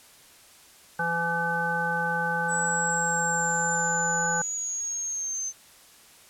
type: harmonic tone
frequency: 168.7 Hz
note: E3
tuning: 40 cents sharp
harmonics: 1 / 3 / 5 / 7 / 9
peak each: -34 / -34 / -29 / -38 / -27 dBFS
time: 0.99-4.42 s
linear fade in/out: 5 ms
type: linear sweep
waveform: sine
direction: down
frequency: 7890 to 6210 Hz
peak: -28 dBFS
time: 2.48-5.53 s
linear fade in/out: 50 ms
effects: white hiss -53 dBFS RMS until 6.29 s + low-pass 12000 Hz 12 dB/octave